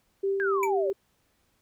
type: tone with tremolo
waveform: sine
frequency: 392 Hz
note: G4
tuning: in tune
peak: -23 dBFS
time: 0.23-0.93 s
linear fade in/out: 10 ms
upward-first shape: sine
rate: 4.3 Hz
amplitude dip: 30%
type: exponential sweep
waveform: sine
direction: down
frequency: 1662 to 535 Hz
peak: -27 dBFS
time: 0.4-0.9 s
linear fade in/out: 0 ms
type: tone with exponential decay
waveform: square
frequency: 2315 Hz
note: D7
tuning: 25 cents flat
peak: -25 dBFS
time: 0.63-0.71 s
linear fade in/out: 2 ms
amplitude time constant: 17 ms
effects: pink hiss -70 dBFS RMS until 1.61 s